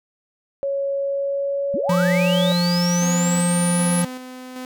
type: tone with pitch glide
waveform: sine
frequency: 554.4 to 564.7 Hz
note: C#5 to C#5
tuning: 0 to +32 cents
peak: -20 dBFS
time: 0.63-2.52 s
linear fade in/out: 0 ms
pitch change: +32 cents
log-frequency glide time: 0.94-2.35 s
type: linear sweep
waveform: sine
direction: up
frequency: 170 to 11000 Hz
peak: -24 dBFS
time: 1.74-4.02 s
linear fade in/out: 0 ms
type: tone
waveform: square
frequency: 175.3 Hz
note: F3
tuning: 7 cents sharp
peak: -18 dBFS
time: 1.89-4.05 s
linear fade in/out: 5 ms
type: tone with tremolo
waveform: sawtooth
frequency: 254.6 Hz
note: C4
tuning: 47 cents flat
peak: -26 dBFS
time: 3.02-4.65 s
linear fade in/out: 0 ms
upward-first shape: square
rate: 1.3 Hz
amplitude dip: 40%
effects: none